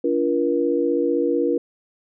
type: tone cluster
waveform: sine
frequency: 287.3 / 343.1 / 477.5 Hz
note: D4 / F4 / A#4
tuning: -38 / -31 / +42 cents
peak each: -23 / -22 / -21 dBFS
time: 0.04-1.58 s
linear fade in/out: 5 ms
effects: none